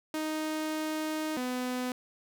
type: tone pair in turn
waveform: sawtooth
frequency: 311.1 / 251.1 Hz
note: D#4 / B3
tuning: 0 / +29 cents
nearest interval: major third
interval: 371 cents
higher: first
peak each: -27 / -27 dBFS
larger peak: neither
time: 0.14-1.37 / 1.37-1.92 s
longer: first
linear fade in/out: 2 ms
effects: none